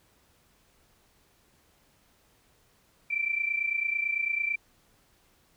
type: tone pair together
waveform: sine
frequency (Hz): 2337 / 2366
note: D7 / D7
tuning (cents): -9 / +12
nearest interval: unison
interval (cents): 21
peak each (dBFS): -28 / -31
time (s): 3.1-4.56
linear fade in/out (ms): 10
effects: pink hiss -65 dBFS RMS until 5.56 s